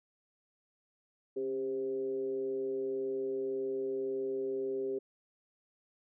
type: tone with frequency modulation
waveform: sine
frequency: 397.4 Hz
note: G4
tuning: 24 cents sharp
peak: -32 dBFS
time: 1.36-4.99 s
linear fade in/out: 10 ms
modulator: 127 Hz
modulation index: 0.52
effects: none